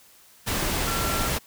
sine tone in noise, 1357 Hz, E6, 50 cents sharp, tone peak -31 dBFS, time 0.86-1.29 s, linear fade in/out 20 ms, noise pink, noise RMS -26 dBFS, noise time 0.46-1.39 s, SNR -8 dB, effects white hiss -54 dBFS RMS until 1.46 s

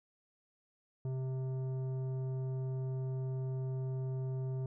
triangle tone with tanh clipping, 130.81 Hz, C3, in tune, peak -36 dBFS, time 1.05-4.66 s, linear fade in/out 2 ms, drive 15 dB, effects none

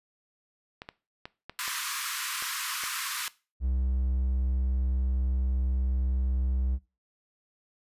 clicks, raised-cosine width 0.3 ms, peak -23 dBFS, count 7, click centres 0.819 / 0.889 / 1.255 / 1.496 / 1.679 / 2.424 / 2.837 s
pink high-pass noise, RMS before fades -33 dBFS, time 1.59-3.28 s, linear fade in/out 0 ms, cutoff 1000 Hz, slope 96 dB/octave
triangle tone, 64.1 Hz, C2, 35 cents flat, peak -23 dBFS, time 3.6-6.79 s, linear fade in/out 50 ms
effects noise-tail reverb RT60 0.3 s tail -19 dB re dry + resampled to 32000 Hz

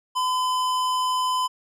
sine tone with hard clipping, 1014 Hz, B5, 45 cents sharp, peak -23 dBFS, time 0.15-1.48 s, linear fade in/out 20 ms, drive 16 dB, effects none

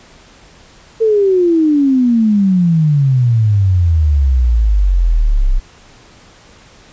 sine exponential sweep, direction down, 454.9 to 30.87 Hz, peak -8 dBFS, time 1-5.6 s, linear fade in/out 20 ms, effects pink hiss -43 dBFS RMS until 6.92 s + resampled to 16000 Hz

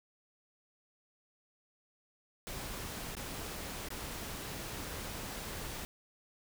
pink noise with dropouts, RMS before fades -42 dBFS, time 2.47-5.85 s, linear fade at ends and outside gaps 0 ms, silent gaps 3.151-3.168 / 3.886-3.904 s, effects none

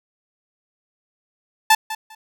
sawtooth tone with echo, 879 Hz, A5, 2 cents flat, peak -6 dBFS, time 1.7-1.75 s, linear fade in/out 5 ms, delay 200 ms, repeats 2, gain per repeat -15 dB, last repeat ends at 2.15 s, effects none

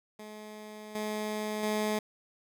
15% pulse tone with level steps, 213.1 Hz, G#3, 45 cents sharp, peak -37 / -26 / -22 dBFS, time 0.19-1.99 s, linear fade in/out 5 ms, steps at 0.95 / 1.63 s, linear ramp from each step 2 ms, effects none

